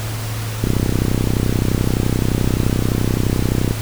click train, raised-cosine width 3 ms, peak -4 dBFS, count 98, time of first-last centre 0.64-3.71 s, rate 31.6 Hz, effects added 110 Hz sine -22 dBFS peak until 3.81 s + pink hiss -29 dBFS RMS until 3.81 s

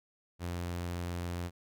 sawtooth tone, 87.31 Hz, F2, in tune, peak -31 dBFS, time 0.39-1.51 s, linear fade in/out 50 ms, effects none

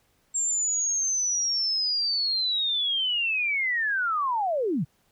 sine linear sweep, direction down, 7459 to 119.1 Hz, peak -23 dBFS, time 0.34-4.85 s, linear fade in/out 20 ms, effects pink hiss -67 dBFS RMS until 5.11 s

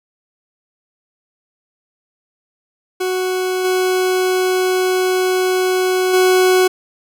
40% pulse tone with level steps, 370 Hz, F#4, in tune, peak -16 / -13 / -9 dBFS, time 3-6.68 s, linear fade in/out 10 ms, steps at 3.64 / 6.13 s, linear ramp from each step 10 ms, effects none

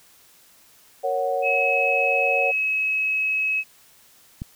sine chord, F# major, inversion first, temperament equal, 466.2 / 554.4 / 740 Hz, A#4 / C#5 / F#5, 0 / 0 / 0 cents, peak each -28 / -24 / -25 dBFS, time 1.03-2.52 s, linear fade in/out 20 ms
sine tone, 2566 Hz, E7, 47 cents flat, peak -20 dBFS, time 1.42-3.64 s, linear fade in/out 50 ms
click, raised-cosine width 5 ms, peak -18 dBFS, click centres 4.419 s
effects white hiss -54 dBFS RMS until 4.55 s

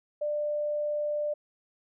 sine tone, 594 Hz, D5, 20 cents sharp, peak -27 dBFS, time 0.21-1.34 s, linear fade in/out 10 ms, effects none

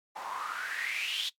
white noise with band-pass filter sweep, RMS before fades -35 dBFS, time 0.15-1.3 s, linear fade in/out 20 ms, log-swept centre 810 to 3600 Hz, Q 6.6, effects noise-tail reverb RT60 0.1 s tail -18 dB re dry + MP3 96 kbps

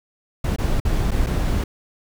brown noise with dropouts, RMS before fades -20 dBFS, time 0.44-1.64 s, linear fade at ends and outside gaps 5 ms, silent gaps 0.562-0.584 / 0.801-0.85 / 1.109-1.115 / 1.264-1.268 s, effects none

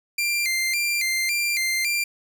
sawtooth tone with vibrato, 2229 Hz, C#7, 9 cents sharp, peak -18 dBFS, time 0.18-2.04 s, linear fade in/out 5 ms, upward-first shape square, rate 1.8 Hz, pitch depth 110 cents each way, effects none

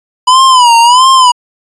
square tone with vibrato, 990 Hz, B5, 4 cents sharp, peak -3 dBFS, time 0.27-1.32 s, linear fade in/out 10 ms, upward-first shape sine, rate 1.5 Hz, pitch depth 120 cents each way, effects resampled to 22050 Hz

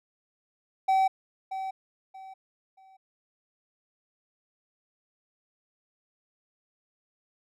triangle tone with echo, 766 Hz, G5, 40 cents flat, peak -18 dBFS, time 0.88-1.08 s, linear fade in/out 10 ms, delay 630 ms, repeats 3, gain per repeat -11 dB, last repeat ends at 2.97 s, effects none

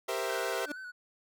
sawtooth chord, C dominant seventh, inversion second, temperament equal, 392 / 466.2 / 523.3 / 659.3 Hz, G4 / Bb4 / C5 / E5, 0 / 0 / 0 / 0 cents, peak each -33 dBFS, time 0.08-0.66 s, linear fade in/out 10 ms
triangle tone with vibrato, 1499 Hz, F#6, 22 cents sharp, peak -39 dBFS, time 0.28-0.92 s, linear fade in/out 20 ms, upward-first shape square, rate 6.2 Hz, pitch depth 35 cents each way
30% pulse tone with exponential growth, 293.7 Hz, D4, in tune, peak -29 dBFS, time 0.63-0.72 s, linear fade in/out 5 ms, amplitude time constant 18 ms
effects none

